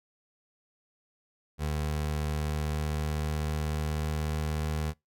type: tone with pitch glide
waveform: 25% pulse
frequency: 75.5 to 76.86 Hz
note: D2 to D#2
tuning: +48 to -21 cents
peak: -25 dBFS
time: 1.58-4.94 s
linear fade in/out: 50 ms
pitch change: +31 cents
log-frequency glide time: 2.29-4.58 s
effects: noise-tail reverb RT60 0.2 s tail -25 dB re dry